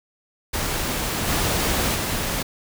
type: noise with level steps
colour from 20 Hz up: pink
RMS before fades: -25 / -22 / -25 dBFS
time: 0.53-2.43 s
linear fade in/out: 10 ms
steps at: 1.27 / 1.94 s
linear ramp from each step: 20 ms
effects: none

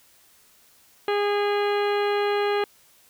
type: harmonic tone with a mistuned harmonic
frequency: 409.8 Hz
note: G#4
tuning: 23 cents flat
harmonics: 1 / 2 / 3 / 4 / 5 / 6 / 7 / 8 / 10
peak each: -22 / -28 / -32 / -34 / -36 / -38 / -39 / -40 / -42 dBFS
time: 1.08-2.64 s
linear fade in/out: 2 ms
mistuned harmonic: 8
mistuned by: +22 cents
effects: white hiss -57 dBFS RMS until 3.09 s

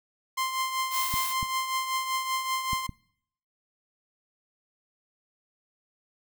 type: tone with tremolo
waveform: sawtooth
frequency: 1046.5 Hz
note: C6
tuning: in tune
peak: -21 dBFS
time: 0.37-2.87 s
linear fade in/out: 10 ms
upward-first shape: triangle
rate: 5.2 Hz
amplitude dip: 60%
type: noise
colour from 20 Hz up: blue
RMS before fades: -33 dBFS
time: 0.9-1.35 s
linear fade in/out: 50 ms
type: clicks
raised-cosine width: 5 ms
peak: -22 dBFS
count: 4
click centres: 1.14 / 1.429 / 2.732 / 2.893 s
effects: noise-tail reverb RT60 0.7 s tail -25 dB re dry

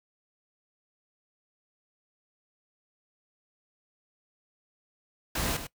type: noise with echo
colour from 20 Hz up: pink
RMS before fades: -30 dBFS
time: 5.35-5.57 s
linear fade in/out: 5 ms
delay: 100 ms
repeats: 1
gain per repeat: -9 dB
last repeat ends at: 5.67 s
effects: noise-tail reverb RT60 0.1 s tail -20 dB re dry

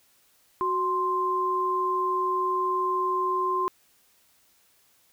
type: tone pair together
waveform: sine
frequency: 370 / 1046.5 Hz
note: F#4 / C6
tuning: 0 / 0 cents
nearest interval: octave + tritone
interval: 1800 cents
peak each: -29 / -24 dBFS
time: 0.61-3.68 s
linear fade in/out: 0 ms
effects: white hiss -63 dBFS RMS until 5.12 s

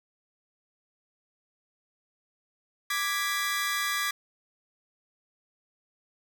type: chord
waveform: sawtooth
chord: G# diminished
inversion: second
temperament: equal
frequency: 1174.7 / 1661.2 / 1975.5 Hz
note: D6 / G#6 / B6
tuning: 0 / 0 / 0 cents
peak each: -28 dBFS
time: 2.9-4.11 s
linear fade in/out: 5 ms
effects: none

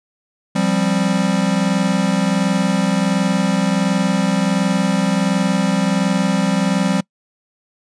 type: chord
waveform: square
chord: F suspended second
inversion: none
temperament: equal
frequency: 174.61 / 196 / 261.6 Hz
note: F3 / G3 / C4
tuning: 0 / 0 / 0 cents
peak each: -20 / -18 / -23 dBFS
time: 0.55-7.01 s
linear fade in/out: 10 ms
effects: noise-tail reverb RT60 0.1 s tail -25 dB re dry + resampled to 22050 Hz

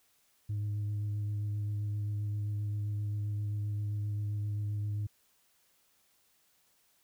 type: tone with vibrato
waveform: sine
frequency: 103.83 Hz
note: G#2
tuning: in tune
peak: -29 dBFS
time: 0.49-5.07 s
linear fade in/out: 10 ms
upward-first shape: sine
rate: 7.6 Hz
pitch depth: 14 cents each way
effects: tanh soft clip ceiling -30 dBFS + white hiss -70 dBFS RMS until 7.03 s

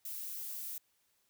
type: noise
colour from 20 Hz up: violet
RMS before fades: -42 dBFS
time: 0.05-0.78 s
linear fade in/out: 2 ms
effects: white hiss -75 dBFS RMS until 1.29 s

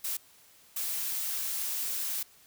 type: noise bursts at uneven times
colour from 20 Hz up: blue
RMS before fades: -33 dBFS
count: 2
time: 0.04-0.17 / 0.76-2.23 s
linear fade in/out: 5 ms
effects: white hiss -59 dBFS RMS until 2.46 s

